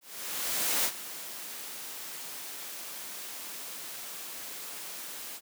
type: noise with ADSR envelope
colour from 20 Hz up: white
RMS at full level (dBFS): -27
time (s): 0.01-5.41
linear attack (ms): 840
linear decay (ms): 59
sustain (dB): -14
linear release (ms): 56
effects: high-pass 200 Hz 12 dB/octave